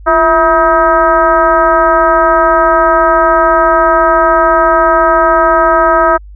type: tone with frequency modulation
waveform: sine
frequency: 963 Hz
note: B5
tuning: 44 cents flat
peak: -5 dBFS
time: 0.06-6.18 s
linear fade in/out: 20 ms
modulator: 309 Hz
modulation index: 1.7
effects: added 50 Hz sine -29 dBFS peak until 6.35 s